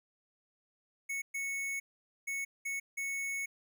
square tone bursts at uneven times, 2209 Hz, C#7, 7 cents flat, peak -35 dBFS, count 5, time 1.09-1.22 / 1.34-1.8 / 2.27-2.45 / 2.65-2.8 / 2.97-3.46 s, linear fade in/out 10 ms, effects none

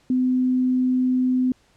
sine tone, 254.5 Hz, C4, 48 cents flat, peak -17 dBFS, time 0.1-1.52 s, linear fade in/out 2 ms, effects pink hiss -60 dBFS RMS until 1.76 s + low-pass 8000 Hz 12 dB/octave

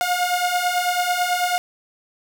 sawtooth beating tone pair, 710 / 719.1 Hz, F5 / F#5, +28 / -50 cents, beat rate 9.1 Hz, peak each -20 / -17 dBFS, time 0.01-1.58 s, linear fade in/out 0 ms, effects none

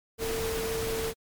sine tone in noise, 449.7 Hz, A4, 38 cents sharp, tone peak -30 dBFS, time 0.18-1.14 s, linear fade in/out 50 ms, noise pink, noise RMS -34 dBFS, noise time 0.18-1.14 s, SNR +1 dB, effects MP3 96 kbps

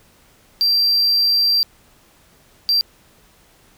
triangle tone bursts at uneven times, 4714 Hz, D8, 6 cents sharp, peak -12 dBFS, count 2, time 0.61-1.63 / 2.69-2.81 s, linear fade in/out 0 ms, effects pink hiss -53 dBFS RMS until 3.77 s

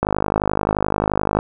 click train, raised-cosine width 1 ms, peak -3 dBFS, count 71, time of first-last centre 0.03-1.389 s, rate 51.5 Hz, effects none

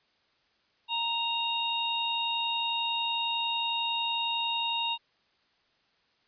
harmonic tone, 931 Hz, A#5, 2 cents flat, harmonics 1 / 3 / 4, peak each -32 / -32 / -32 dBFS, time 0.88-4.98 s, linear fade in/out 50 ms, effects white hiss -69 dBFS RMS until 6.27 s + resampled to 11025 Hz

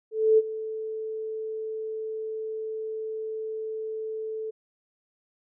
sine tone with ADSR envelope, 438.5 Hz, A4, 6 cents flat, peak -14 dBFS, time 0.11-4.51 s, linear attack 270 ms, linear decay 35 ms, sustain -16 dB, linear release 14 ms, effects none

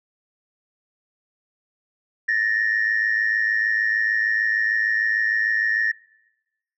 sine tone pair together, 1758.1 / 1864.7 Hz, A6 / A#6, -2 / 0 cents, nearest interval minor second, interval 102 cents, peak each -20 / -20 dBFS, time 2.28-5.92 s, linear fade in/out 10 ms, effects noise-tail reverb RT60 1.0 s tail -23 dB re dry + tanh soft clip ceiling -13 dBFS

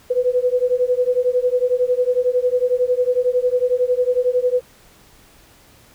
sine beating tone pair, 492.8 / 503.8 Hz, B4 / B4, -4 / +34 cents, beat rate 11 Hz, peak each -18 dBFS, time 0.1-4.61 s, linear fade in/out 10 ms, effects pink hiss -50 dBFS RMS until 5.94 s

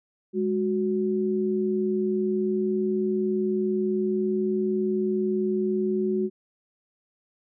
sine tone pair together, 207.3 / 369.3 Hz, G#3 / F#4, -3 / -3 cents, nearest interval minor seventh, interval 1000 cents, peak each -26 / -24 dBFS, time 0.33-6.3 s, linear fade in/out 50 ms, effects none

